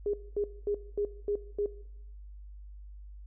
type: tone bursts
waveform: sine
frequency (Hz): 411.1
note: G#4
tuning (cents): -18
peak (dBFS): -27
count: 6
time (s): 0.06-1.66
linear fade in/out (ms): 2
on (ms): 75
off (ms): 230
effects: noise-tail reverb RT60 0.8 s tail -17 dB re dry + added 50 Hz sine -44 dBFS peak until 3.26 s